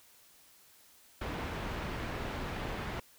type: low-pass noise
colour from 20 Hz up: pink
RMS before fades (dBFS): -38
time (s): 1.21-3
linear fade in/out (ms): 5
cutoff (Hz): 2600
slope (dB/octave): 12
effects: white hiss -61 dBFS RMS until 3.18 s